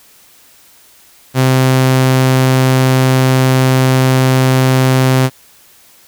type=tone; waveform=sawtooth; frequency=130.3 Hz; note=C3; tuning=7 cents flat; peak=-4 dBFS; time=1.34-5.3 s; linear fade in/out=50 ms; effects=white hiss -45 dBFS RMS until 6.07 s